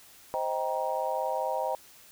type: chord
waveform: sine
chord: C minor seventh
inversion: none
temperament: just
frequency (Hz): 523.3 / 627.9 / 784.9 / 941.9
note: C5 / Eb5 / G5 / Bb5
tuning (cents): 0 / +16 / +2 / +18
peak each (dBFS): -33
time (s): 0.34-1.75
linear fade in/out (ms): 0
effects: white hiss -54 dBFS RMS until 2.11 s